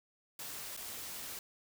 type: noise with dropouts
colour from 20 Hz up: white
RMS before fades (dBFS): -44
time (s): 0.39-1.39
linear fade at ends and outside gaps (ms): 2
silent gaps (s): 0.766-0.773
effects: none